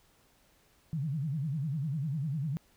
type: tone with vibrato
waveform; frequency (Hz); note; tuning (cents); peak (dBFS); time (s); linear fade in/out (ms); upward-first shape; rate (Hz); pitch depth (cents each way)
sine; 146.83; D3; 0; -30; 0.93-2.57; 0; sine; 10; 210
effects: pink hiss -66 dBFS RMS until 2.76 s